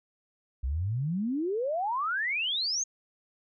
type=exponential sweep; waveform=sine; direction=up; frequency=60.1 to 6645 Hz; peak=-27 dBFS; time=0.63-2.84 s; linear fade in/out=10 ms; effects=none